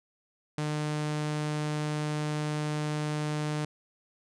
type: tone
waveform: sawtooth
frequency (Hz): 150.9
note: D3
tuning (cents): +47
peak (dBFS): -25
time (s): 0.58-3.65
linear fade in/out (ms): 2
effects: resampled to 22050 Hz